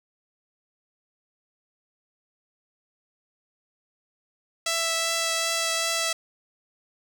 5% pulse tone with vibrato, 661 Hz, E5, 5 cents sharp, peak -12 dBFS, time 4.66-6.13 s, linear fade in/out 5 ms, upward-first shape triangle, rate 2.6 Hz, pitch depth 10 cents each way, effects none

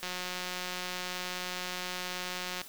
click train, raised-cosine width 0.2 ms, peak -19 dBFS, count 469, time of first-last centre 0.03-2.616 s, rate 181 Hz, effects white hiss -49 dBFS RMS until 2.68 s

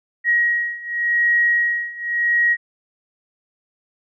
sine beating tone pair, 1895 / 1895.88 Hz, A#6 / A#6, +28 / +29 cents, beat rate 0.88 Hz, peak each -20 / -18 dBFS, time 0.24-2.57 s, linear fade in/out 50 ms, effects none

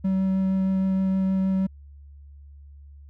triangle tone with vibrato, 190.4 Hz, F#3, 50 cents sharp, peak -18 dBFS, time 0.04-1.67 s, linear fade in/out 10 ms, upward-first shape triangle, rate 6.4 Hz, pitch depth 9 cents each way, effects added 71 Hz sine -43 dBFS peak until 3.09 s

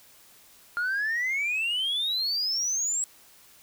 sine exponential sweep, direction up, 1396.9 to 7820 Hz, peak -23 dBFS, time 0.77-3.04 s, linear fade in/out 0 ms, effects tanh soft clip ceiling -23 dBFS + white hiss -55 dBFS RMS until 3.62 s

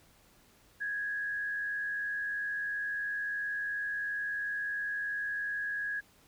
sine tone with frequency modulation, 1661.2 Hz, G#6, in tune, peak -32 dBFS, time 0.8-6.01 s, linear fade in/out 20 ms, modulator 82.9 Hz, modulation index 0.49, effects pink hiss -63 dBFS RMS until 6.27 s

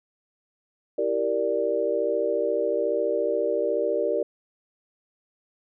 sine chord, E half-diminished seventh, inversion none, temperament equal, 329.6 / 392 / 466.2 / 587.3 Hz, E4 / G4 / Bb4 / D5, 0 / 0 / 0 / 0 cents, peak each -32 / -28 / -26 / -26 dBFS, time 0.98-4.23 s, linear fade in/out 5 ms, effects none

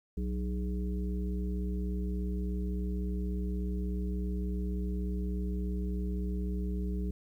harmonic tone with a mistuned harmonic, 61.74 Hz, B1, in tune, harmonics 1 / 3 / 5 / 7, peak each -32 / -36 / -44 / -44 dBFS, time 0.17-7.11 s, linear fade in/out 5 ms, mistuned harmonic 7, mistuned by -70 cents, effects 11-bit

